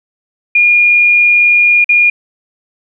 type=tone with dropouts; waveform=sine; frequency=2426 Hz; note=D#7; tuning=44 cents flat; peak=-5 dBFS; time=0.55-2.1 s; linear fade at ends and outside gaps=5 ms; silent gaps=1.844-1.891 s; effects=none